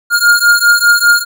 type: beating tone pair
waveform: square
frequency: 1414 / 1419 Hz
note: F6 / F6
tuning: +21 / +27 cents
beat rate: 5 Hz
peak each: -10 dBFS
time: 0.1-1.25 s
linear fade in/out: 50 ms
effects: none